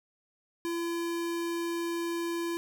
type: tone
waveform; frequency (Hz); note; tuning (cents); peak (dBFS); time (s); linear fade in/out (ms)
square; 339.1; E4; +49; -31; 0.65-2.57; 0
effects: none